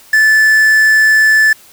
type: tone with quantisation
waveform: triangle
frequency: 1746 Hz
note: A6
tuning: 14 cents flat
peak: -4 dBFS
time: 0.13-1.53 s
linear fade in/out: 5 ms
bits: 4
effects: white hiss -42 dBFS RMS until 1.72 s